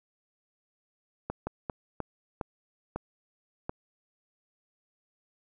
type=slowing click train; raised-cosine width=1 ms; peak=-18 dBFS; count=7; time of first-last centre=1.3-3.695 s; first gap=170 ms; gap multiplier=1.34; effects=none